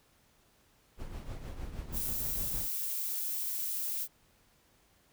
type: noise with tremolo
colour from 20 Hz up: brown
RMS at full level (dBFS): -38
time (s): 0.97-2.69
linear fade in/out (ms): 50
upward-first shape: triangle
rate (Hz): 6.4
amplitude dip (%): 65
type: noise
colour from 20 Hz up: violet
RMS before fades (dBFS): -35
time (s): 1.92-4.08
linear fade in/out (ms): 50
effects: pink hiss -67 dBFS RMS until 5.12 s